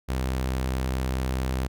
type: tone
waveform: sawtooth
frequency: 64.7 Hz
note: C2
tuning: 19 cents flat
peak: -21 dBFS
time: 0.08-1.68 s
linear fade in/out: 20 ms
effects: none

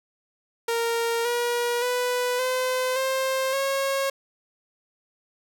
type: tone with pitch steps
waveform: sawtooth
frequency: 464 / 479.3 / 495 / 511.3 / 528.1 / 545.5 Hz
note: A#4 / A#4 / B4 / C5 / C5 / C#5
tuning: -8 / +48 / +4 / -40 / +16 / -28 cents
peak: -19 dBFS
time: 0.68-4.1 s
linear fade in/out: 5 ms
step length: 570 ms
effects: none

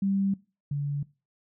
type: tone pair in turn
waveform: sine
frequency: 196 / 143.27 Hz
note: G3 / D3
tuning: 0 / -43 cents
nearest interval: perfect fourth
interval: 543 cents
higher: first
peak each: -23 / -26 dBFS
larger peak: first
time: 0.02-0.34 / 0.71-1.03 s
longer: neither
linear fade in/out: 5 ms
effects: noise-tail reverb RT60 0.3 s tail -21 dB re dry

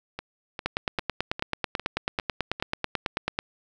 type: two click trains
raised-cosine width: 0.3 ms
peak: -9 / -17 dBFS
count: 26 / 7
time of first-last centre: 0.66-3.389 / 0.19-2.6 s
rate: 9.16 / 2.49 Hz
effects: none

